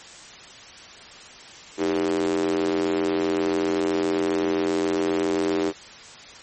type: tone with high-pass filter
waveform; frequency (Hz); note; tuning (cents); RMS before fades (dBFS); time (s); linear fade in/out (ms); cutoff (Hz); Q
square; 43.77; F1; +5; -23; 1.77-5.73; 50; 350; 7.8
effects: white hiss -43 dBFS RMS until 6.42 s + MP3 32 kbps